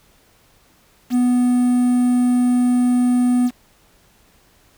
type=tone with quantisation; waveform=triangle; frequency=246.8 Hz; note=B3; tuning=1 cent flat; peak=-11 dBFS; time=1.1-3.51 s; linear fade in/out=50 ms; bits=6; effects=pink hiss -55 dBFS RMS until 4.77 s